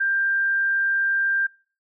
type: tone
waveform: sine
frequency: 1587 Hz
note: G6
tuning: 21 cents sharp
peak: -19 dBFS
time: 0-1.47 s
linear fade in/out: 10 ms
effects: noise-tail reverb RT60 0.4 s tail -24 dB re dry